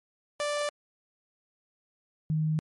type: tone pair in turn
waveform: sawtooth / sine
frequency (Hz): 587.3 / 155.93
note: D5 / D#3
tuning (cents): 0 / +4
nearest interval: octave + major seventh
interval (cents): 2296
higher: first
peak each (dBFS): -24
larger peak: neither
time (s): 0.4-0.69 / 2.3-2.59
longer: neither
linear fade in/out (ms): 0
effects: MP3 48 kbps